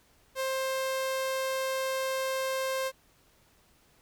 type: tone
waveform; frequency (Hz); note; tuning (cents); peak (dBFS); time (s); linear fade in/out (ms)
sawtooth; 528; C5; +16; -25; 0.35-2.92; 50
effects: pink hiss -64 dBFS RMS until 4.01 s